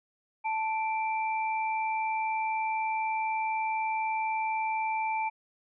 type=tone pair together; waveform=sine; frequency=880 / 2348 Hz; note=A5 / D7; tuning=0 / -1 cents; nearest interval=octave + perfect fourth; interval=1699 cents; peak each=-28 / -35 dBFS; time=0.44-5.3 s; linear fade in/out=20 ms; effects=none